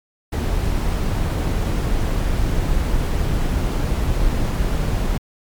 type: noise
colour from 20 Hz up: brown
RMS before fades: -19 dBFS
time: 0.32-5.18 s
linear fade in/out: 10 ms
effects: MP3 96 kbps